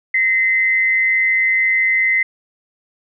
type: tone pair together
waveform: sine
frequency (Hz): 1864.7 / 2059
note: A#6 / C7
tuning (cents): 0 / -28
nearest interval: major second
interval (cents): 172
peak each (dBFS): -22 / -13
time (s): 0.14-2.23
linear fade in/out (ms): 5
effects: none